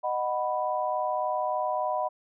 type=chord; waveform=sine; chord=B major; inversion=first; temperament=just; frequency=617.4 / 740.8 / 987.8 Hz; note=D#5 / F#5 / B5; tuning=-14 / +2 / 0 cents; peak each=-30 dBFS; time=0.03-2.09 s; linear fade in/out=20 ms; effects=none